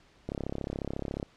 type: click train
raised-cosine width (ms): 2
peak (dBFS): -20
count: 33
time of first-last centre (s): 0.29-1.228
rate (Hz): 34.1
effects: pink hiss -61 dBFS RMS until 1.36 s + low-pass 5000 Hz 12 dB/octave